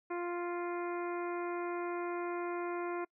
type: harmonic tone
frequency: 349.2 Hz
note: F4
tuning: in tune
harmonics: 1 / 2 / 3 / 4 / 5 / 6 / 7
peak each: -36 / -43 / -43 / -47 / -53 / -51 / -53 dBFS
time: 0.1-3.05 s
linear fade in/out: 10 ms
effects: noise-tail reverb RT60 0.1 s tail -26 dB re dry